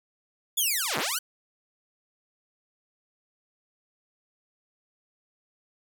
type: linear two-way sweep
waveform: 5% pulse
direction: down then up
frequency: 3521 to 111.3 to 1574 Hz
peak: -15 dBFS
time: 0.57-1.19 s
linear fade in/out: 10 ms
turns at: 0.98 s
effects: none